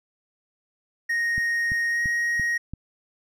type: tone with pitch glide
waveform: triangle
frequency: 1864.7 to 1882 Hz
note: A#6 to A#6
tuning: 0 to +16 cents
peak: -20 dBFS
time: 1.09-2.58 s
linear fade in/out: 10 ms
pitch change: +16 cents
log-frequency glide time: 1.9-2.01 s
type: click train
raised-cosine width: 5 ms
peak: -21 dBFS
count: 5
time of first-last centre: 1.38-2.736 s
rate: 2.95 Hz
effects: none